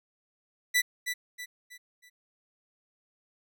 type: tone with echo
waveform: sawtooth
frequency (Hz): 1975.5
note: B6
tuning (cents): 0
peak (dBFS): -18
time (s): 0.74-0.82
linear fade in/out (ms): 20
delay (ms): 320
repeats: 4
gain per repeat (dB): -8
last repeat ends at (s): 2.1
effects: none